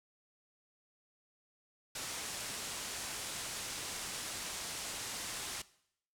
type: low-pass noise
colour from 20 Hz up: white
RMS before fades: -42 dBFS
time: 1.95-5.62 s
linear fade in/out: 5 ms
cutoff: 9600 Hz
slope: 24 dB/octave
effects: noise-tail reverb RT60 0.7 s tail -19 dB re dry